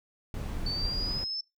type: noise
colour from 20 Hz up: brown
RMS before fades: -34 dBFS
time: 0.34-1.24 s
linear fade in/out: 2 ms
type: linear sweep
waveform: sine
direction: up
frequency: 4490 to 5310 Hz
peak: -31 dBFS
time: 0.66-1.41 s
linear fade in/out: 5 ms
effects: noise-tail reverb RT60 0.2 s tail -22 dB re dry